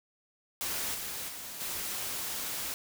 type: noise with level steps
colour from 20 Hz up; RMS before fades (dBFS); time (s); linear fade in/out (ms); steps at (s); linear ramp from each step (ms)
white; -34 / -38 / -42 / -36; 0.61-2.74; 0; 0.94 / 1.28 / 1.6; 10
effects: none